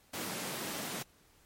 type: high-pass noise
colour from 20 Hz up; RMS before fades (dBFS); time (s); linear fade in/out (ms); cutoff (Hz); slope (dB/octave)
pink; -39; 0.13-1.03; 10; 140; 24
effects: pink hiss -65 dBFS RMS until 1.45 s + MP3 64 kbps